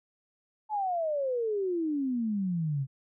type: exponential sweep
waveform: sine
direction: down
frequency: 875 to 130.81 Hz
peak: -27 dBFS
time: 0.69-2.87 s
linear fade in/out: 50 ms
effects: none